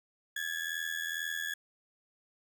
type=ring-modulated tone; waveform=35% pulse; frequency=1687 Hz; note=G#6; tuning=27 cents sharp; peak=-29 dBFS; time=0.36-1.54 s; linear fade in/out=5 ms; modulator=41.1 Hz; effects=none